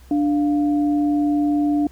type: tone pair together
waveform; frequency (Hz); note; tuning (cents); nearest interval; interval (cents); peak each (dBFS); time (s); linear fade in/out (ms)
sine; 293.7 / 698.5; D4 / F5; 0 / 0; octave + minor third; 1500; -16 / -28; 0.11-1.87; 2
effects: added 64 Hz sine -43 dBFS peak until 1.91 s + pink hiss -53 dBFS RMS until 1.91 s